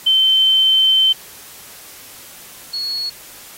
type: tone pair in turn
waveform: sine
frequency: 3089 / 4349 Hz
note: G7 / C#8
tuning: -26 / -34 cents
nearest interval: tritone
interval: 592 cents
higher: second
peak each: -10 / -20 dBFS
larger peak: first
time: 0.06-1.13 / 2.73-3.1 s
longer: first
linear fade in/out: 10 ms
effects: white hiss -39 dBFS RMS until 3.57 s + AAC 48 kbps